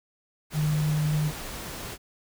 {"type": "tone in noise", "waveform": "sine", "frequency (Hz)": 152, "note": "D#3", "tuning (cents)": -40, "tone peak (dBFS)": -22, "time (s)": [0.53, 1.32], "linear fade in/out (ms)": 50, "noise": "pink", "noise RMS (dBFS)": -37, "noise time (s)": [0.5, 1.98], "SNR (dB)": 12, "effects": []}